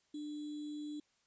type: tone with sample-and-hold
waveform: sine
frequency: 297.9 Hz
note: D4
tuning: 25 cents sharp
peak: -40 dBFS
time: 0.14-1 s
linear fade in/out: 5 ms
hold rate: 3675 Hz
effects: white hiss -75 dBFS RMS until 1.26 s + resampled to 16000 Hz